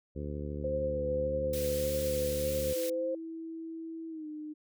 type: harmonic tone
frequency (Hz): 73.42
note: D2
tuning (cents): 0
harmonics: 1 / 2 / 3 / 4 / 5 / 6 / 7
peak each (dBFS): -38 / -41 / -43 / -44 / -45 / -46 / -46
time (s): 0.15-2.74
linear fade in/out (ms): 20
type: tone with vibrato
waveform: sine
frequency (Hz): 517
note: C5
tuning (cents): -21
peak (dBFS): -30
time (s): 0.64-3.15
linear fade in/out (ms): 5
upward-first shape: sine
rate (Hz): 1.7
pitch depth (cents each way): 26
type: high-pass noise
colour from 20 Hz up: white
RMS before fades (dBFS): -41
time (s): 1.53-2.9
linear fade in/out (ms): 5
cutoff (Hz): 2100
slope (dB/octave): 12
type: tone with pitch glide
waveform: sine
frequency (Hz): 326.2 to 304.4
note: E4 to D#4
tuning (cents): -18 to -38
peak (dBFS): -38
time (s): 2.75-4.54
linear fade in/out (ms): 20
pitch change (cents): -120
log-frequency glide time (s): 4.09-4.27
effects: none